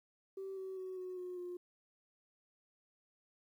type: tone with pitch steps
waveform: sine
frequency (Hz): 385.9 / 379.7 / 373.6 / 367.6 / 361.7 / 355.9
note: G4 / F#4 / F#4 / F#4 / F#4 / F4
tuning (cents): -27 / +45 / +17 / -11 / -39 / +33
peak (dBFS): -40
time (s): 0.37-1.57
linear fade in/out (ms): 5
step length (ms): 200
effects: tanh soft clip ceiling -38 dBFS + 12-bit

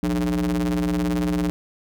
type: ring-modulated tone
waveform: square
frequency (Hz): 61.74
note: B1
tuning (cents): 0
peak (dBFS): -18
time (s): 0.03-1.5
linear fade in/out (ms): 0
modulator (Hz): 238
effects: none

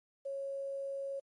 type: tone with quantisation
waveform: sine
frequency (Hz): 550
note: C#5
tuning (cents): -14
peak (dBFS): -36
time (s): 0.25-1.2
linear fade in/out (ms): 10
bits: 11
effects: MP3 48 kbps

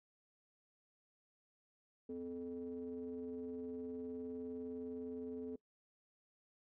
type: ring-modulated tone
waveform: triangle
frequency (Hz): 88.7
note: F2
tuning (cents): +27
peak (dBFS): -37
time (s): 2.09-5.56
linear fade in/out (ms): 5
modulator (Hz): 345
effects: noise-tail reverb RT60 0.1 s tail -23 dB re dry

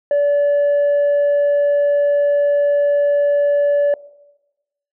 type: tone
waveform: sine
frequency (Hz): 576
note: D5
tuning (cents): -34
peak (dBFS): -10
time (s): 0.11-3.94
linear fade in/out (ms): 2
effects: noise-tail reverb RT60 1.0 s tail -21 dB re dry + tanh soft clip ceiling -11 dBFS

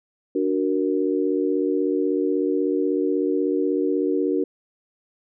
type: chord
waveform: sine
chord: D augmented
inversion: none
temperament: equal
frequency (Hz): 293.7 / 370 / 466.2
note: D4 / F#4 / A#4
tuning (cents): 0 / 0 / 0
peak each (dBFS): -23 / -23 / -25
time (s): 0.35-4.44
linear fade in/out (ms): 5
effects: none

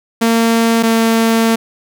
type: tone pair in turn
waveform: sawtooth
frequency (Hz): 228.7 / 226.6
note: A#3 / A#3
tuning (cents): -33 / -49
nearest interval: unison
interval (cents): 16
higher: first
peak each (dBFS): -6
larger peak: neither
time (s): 0.21-0.83 / 0.83-1.56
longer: second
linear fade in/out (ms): 10
effects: none

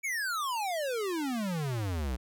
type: exponential sweep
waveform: square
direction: down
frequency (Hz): 2303 to 58.27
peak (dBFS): -31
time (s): 0.03-2.17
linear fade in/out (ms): 20
effects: none

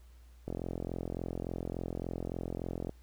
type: click train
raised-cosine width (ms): 2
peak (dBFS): -23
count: 106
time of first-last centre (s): 0.48-2.894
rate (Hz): 43.5
effects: added 60 Hz sine -53 dBFS peak until 3.02 s + pink hiss -68 dBFS RMS until 3.02 s

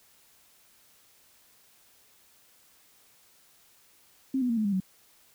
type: tone with pitch steps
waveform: sine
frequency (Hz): 265.9 / 248.1 / 231.5 / 216 / 201.5 / 188.02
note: C4 / B3 / A#3 / A3 / G3 / F#3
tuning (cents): +28 / +8 / -12 / -32 / +48 / +28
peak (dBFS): -24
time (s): 4.34-4.802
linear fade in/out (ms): 5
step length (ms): 77
effects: white hiss -61 dBFS RMS until 5.34 s

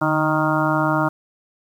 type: harmonic tone with a mistuned harmonic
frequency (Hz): 155.56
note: D#3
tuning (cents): 0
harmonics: 1 / 2 / 4 / 5 / 6 / 7 / 8 / 9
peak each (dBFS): -24 / -22 / -24 / -28 / -25 / -27 / -26 / -25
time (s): 0.01-1.09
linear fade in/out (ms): 10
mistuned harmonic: 1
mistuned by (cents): -64
effects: 8-bit

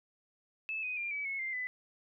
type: tone with pitch steps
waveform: sine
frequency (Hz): 2615 / 2501 / 2392 / 2288 / 2189 / 2094 / 2003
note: E7 / D#7 / D7 / D7 / C#7 / C7 / B6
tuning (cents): -15 / +8 / +31 / -46 / -22 / +1 / +24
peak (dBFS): -34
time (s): 0.69-1.67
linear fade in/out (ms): 0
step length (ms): 140
effects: none

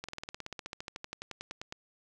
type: slowing click train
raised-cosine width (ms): 0.2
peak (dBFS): -22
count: 24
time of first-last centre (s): 0.04-1.724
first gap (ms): 46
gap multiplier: 1.04
effects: none

